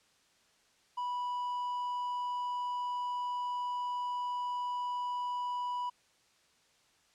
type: tone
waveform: triangle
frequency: 983 Hz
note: B5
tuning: 8 cents flat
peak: -31 dBFS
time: 0.97-5.9 s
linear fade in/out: 10 ms
effects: white hiss -68 dBFS RMS until 7.14 s + low-pass 7000 Hz 12 dB/octave